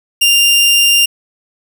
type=tone; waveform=sawtooth; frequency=2794 Hz; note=F7; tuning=in tune; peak=-4 dBFS; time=0.21-1.06 s; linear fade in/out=10 ms; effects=none